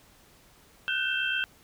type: tone cluster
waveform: sine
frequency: 1475 / 1543 / 2672 / 3168 Hz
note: F#6 / G6 / E7 / G7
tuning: -6 / -28 / +23 / +18 cents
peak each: -33 / -30 / -31 / -33 dBFS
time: 0.88-1.44 s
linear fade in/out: 0 ms
effects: pink hiss -58 dBFS RMS until 1.63 s